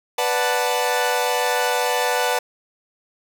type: chord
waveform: sawtooth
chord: B minor seventh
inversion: none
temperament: equal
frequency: 493.9 / 587.3 / 740 / 880 Hz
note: B4 / D5 / F#5 / A5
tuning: 0 / 0 / 0 / 0 cents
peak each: -19 / -23 / -21 / -20 dBFS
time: 0.18-2.39 s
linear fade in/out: 5 ms
effects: 8-bit